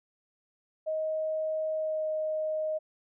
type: tone with pitch glide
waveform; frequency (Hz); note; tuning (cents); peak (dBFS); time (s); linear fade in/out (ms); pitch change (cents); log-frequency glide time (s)
sine; 628 to 622.9; D#5 to D#5; +16 to +2; -28; 0.86-2.79; 20; -14; 1.74-2.08
effects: none